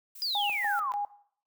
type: noise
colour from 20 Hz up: violet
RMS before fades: -46 dBFS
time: 0.15-0.8 s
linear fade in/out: 5 ms
type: exponential sweep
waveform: sine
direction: down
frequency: 5030 to 980 Hz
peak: -28 dBFS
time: 0.22-0.92 s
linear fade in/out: 0 ms
type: tone with tremolo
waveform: sine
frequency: 819 Hz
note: G#5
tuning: 24 cents flat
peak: -28 dBFS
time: 0.35-1.05 s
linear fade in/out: 2 ms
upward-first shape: square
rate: 3.4 Hz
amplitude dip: 75%
effects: noise-tail reverb RT60 0.6 s tail -19 dB re dry

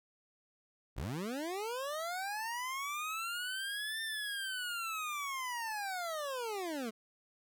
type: linear two-way sweep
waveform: 25% pulse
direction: up then down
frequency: 41.57 to 1804 to 209.3 Hz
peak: -33 dBFS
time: 0.96-6.91 s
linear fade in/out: 20 ms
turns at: 4.02 s
effects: none

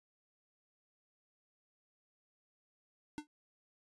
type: tone with exponential decay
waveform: square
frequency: 299.2 Hz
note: D4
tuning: 32 cents sharp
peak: -36 dBFS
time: 3.18-3.27 s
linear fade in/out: 0 ms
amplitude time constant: 18 ms
effects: resampled to 24000 Hz

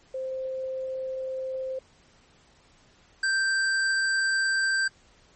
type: tone pair in turn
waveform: sine / square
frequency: 523.3 / 1568.1 Hz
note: C5 / G6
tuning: 0 / 0 cents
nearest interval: octave + perfect fifth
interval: 1900 cents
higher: second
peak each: -29 / -23 dBFS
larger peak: second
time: 0.14-1.79 / 3.23-4.88 s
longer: neither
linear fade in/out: 5 ms
effects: pink hiss -59 dBFS RMS until 5.35 s + MP3 32 kbps

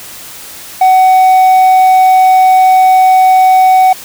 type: tone with hard clipping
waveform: sine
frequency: 750 Hz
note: F#5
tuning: 23 cents sharp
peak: -4 dBFS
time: 0.81-3.93 s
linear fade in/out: 5 ms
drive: 3 dB
effects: white hiss -29 dBFS RMS until 4.04 s

